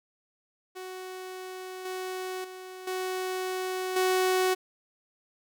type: tone with level steps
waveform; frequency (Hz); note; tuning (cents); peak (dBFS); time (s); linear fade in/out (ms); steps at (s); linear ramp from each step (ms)
sawtooth; 371.6; F#4; +7; -34 / -29 / -37 / -26 / -19; 0.75-4.55; 20; 1.85 / 2.44 / 2.87 / 3.96; 5
effects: none